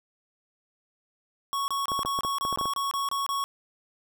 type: tone bursts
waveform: square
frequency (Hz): 1108.7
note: C#6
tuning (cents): 0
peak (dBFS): -27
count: 11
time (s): 1.53-3.44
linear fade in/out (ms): 0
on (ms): 150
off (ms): 26
type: clicks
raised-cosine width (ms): 1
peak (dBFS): -19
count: 10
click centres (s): 1.918 / 1.992 / 2.05 / 2.189 / 2.249 / 2.451 / 2.527 / 2.575 / 2.612 / 2.656
effects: none